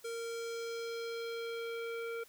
square tone with low-pass filter sweep, 462.2 Hz, A#4, 15 cents flat, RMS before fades -40 dBFS, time 0.04-2.24 s, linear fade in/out 10 ms, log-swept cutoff 9300 to 2100 Hz, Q 1.6, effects white hiss -61 dBFS RMS until 2.28 s

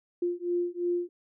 sine beating tone pair, 349.2 / 352.1 Hz, F4 / F4, 0 / +14 cents, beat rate 2.9 Hz, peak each -30 / -30 dBFS, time 0.22-1.09 s, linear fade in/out 5 ms, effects none

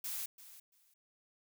blue noise with echo, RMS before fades -40 dBFS, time 0.04-0.26 s, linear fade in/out 5 ms, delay 340 ms, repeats 2, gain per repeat -15 dB, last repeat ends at 0.94 s, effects none

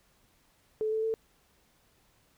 sine tone with pitch steps, 433.8 / 439.6 / 445.5 Hz, A4 / A4 / A4, -25 / -2 / +22 cents, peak -27 dBFS, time 0.81-1.14 s, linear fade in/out 0 ms, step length 110 ms, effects pink hiss -67 dBFS RMS until 2.37 s

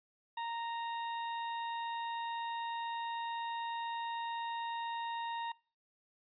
40% pulse tone, 929 Hz, A#5, 6 cents flat, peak -36 dBFS, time 0.37-5.52 s, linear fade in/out 5 ms, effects noise-tail reverb RT60 0.4 s tail -24 dB re dry + resampled to 11025 Hz

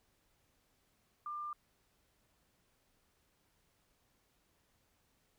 sine tone, 1195 Hz, D6, 30 cents sharp, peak -39 dBFS, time 1.26-1.53 s, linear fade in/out 2 ms, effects pink hiss -75 dBFS RMS until 5.38 s

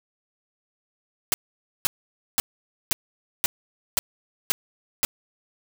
white noise bursts, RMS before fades -21 dBFS, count 8, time 1.32-5.05 s, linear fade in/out 0 ms, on 20 ms, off 510 ms, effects none

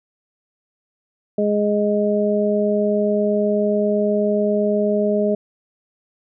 harmonic tone, 207.7 Hz, G#3, in tune, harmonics 1 / 2 / 3, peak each -20 / -20 / -20 dBFS, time 1.38-5.35 s, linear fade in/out 5 ms, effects none

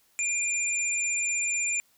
sine tone pair together, 2400 / 7192 Hz, D7 / A8, +37 / +37 cents, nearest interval octave + perfect fifth, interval 1900 cents, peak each -28 / -28 dBFS, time 0.19-1.8 s, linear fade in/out 0 ms, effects white hiss -65 dBFS RMS until 1.97 s

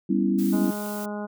sine chord, C# half-diminished seventh, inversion second, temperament equal, 196 / 246.9 / 277.2 / 329.6 Hz, G3 / B3 / C#4 / E4, 0 / 0 / 0 / 0 cents, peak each -23 / -27 / -26 / -26 dBFS, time 0.09-0.71 s, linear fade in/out 10 ms
blue noise, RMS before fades -39 dBFS, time 0.38-1.06 s, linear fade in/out 10 ms
harmonic tone, 207.7 Hz, G#3, in tune, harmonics 1 / 2 / 3 / 4 / 5 / 6 / 7, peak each -31 / -37 / -36 / -39 / -43 / -46 / -43 dBFS, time 0.52-1.27 s, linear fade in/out 20 ms
effects none

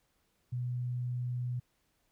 sine tone, 123.47 Hz, B2, in tune, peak -32 dBFS, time 0.52-1.6 s, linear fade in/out 10 ms, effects pink hiss -75 dBFS RMS until 2.11 s

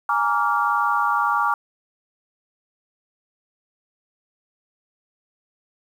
sine chord, Bb dominant seventh, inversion third, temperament equal with one note detuned, 830.6 / 932.3 / 1156.5 / 1396.9 Hz, Ab5 / Bb5 / D6 / F6, 0 / 0 / -27 / 0 cents, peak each -25 / -24 / -21 / -24 dBFS, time 0.09-1.54 s, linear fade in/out 2 ms, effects 8-bit

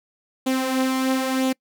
sawtooth tone with flanger, 261.6 Hz, C4, in tune, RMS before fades -22 dBFS, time 0.46-1.53 s, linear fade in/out 10 ms, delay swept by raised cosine 0.28 to 4.78 ms, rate 1 Hz, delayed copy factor +0.5, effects noise-tail reverb RT60 0.1 s tail -26 dB re dry

